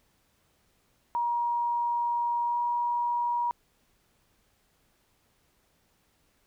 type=tone with pitch glide; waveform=sine; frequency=950 to 956.6 Hz; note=A#5 to A#5; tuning=+33 to +44 cents; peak=-25 dBFS; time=1.15-3.51 s; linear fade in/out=0 ms; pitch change=+11 cents; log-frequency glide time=2.45-2.58 s; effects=pink hiss -69 dBFS RMS until 6.46 s